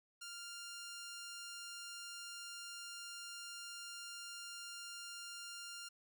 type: tone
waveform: 10% pulse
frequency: 1396.9 Hz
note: F6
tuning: in tune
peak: -39 dBFS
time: 0.21-5.89 s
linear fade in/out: 10 ms
effects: none